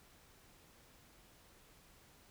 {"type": "silence", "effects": ["pink hiss -64 dBFS RMS until 2.3 s"]}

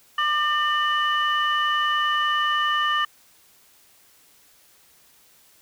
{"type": "tone cluster", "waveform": "sine", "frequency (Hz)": [1196, 1805, 2966], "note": ["D6", "A6", "F#7"], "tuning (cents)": [31, 44, 4], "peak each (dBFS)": [-21, -24, -26], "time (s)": [0.18, 3.05], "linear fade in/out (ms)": 5, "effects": ["tanh soft clip ceiling -12 dBFS", "white hiss -56 dBFS RMS until 5.61 s"]}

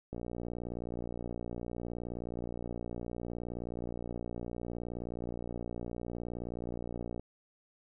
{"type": "click train", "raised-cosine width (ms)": 2, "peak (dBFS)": -26, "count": 420, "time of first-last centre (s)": [0.13, 7.196], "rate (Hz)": 59.3, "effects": []}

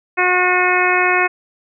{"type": "harmonic tone", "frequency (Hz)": 362.4, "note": "F#4", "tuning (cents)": -36, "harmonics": [1, 2, 3, 4, 5, 6, 7], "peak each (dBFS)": [-20, -20, -20, -20, -20, -20, -20], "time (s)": [0.17, 1.28], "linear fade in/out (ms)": 20, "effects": []}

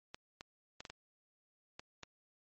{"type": "clicks", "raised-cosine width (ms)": 0.2, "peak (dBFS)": -28, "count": 7, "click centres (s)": [0.145, 0.409, 0.805, 0.852, 0.9, 1.795, 2.033], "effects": ["MP3 32 kbps"]}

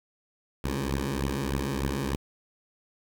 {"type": "beating tone pair", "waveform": "10% pulse", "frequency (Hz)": [67, 70.3], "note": ["C2", "C#2"], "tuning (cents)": [42, 25], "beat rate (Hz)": 3.3, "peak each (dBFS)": -22, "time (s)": [0.64, 2.16], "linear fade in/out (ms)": 5, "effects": ["8-bit"]}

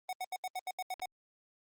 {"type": "tone bursts", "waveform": "square", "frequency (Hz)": 740, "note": "F#5", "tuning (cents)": 0, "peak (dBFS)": -36, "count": 9, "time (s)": [0.09, 1.057], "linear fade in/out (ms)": 2, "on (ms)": 39, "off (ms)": 77}
{"type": "clicks", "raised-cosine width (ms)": 0.3, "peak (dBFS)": [-34, -33], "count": 2, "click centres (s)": [0.996, 0.999]}
{"effects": ["Opus 32 kbps"]}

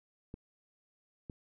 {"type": "clicks", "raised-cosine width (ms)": 3, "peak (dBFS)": -30, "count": 2, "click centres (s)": [0.341, 1.298], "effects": []}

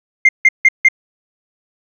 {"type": "tone bursts", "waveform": "sine", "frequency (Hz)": 2106, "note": "C7", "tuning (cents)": 11, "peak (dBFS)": -3, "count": 4, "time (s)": [0.25, 0.886], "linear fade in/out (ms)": 5, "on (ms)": 39, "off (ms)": 160, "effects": ["tanh soft clip ceiling -2 dBFS"]}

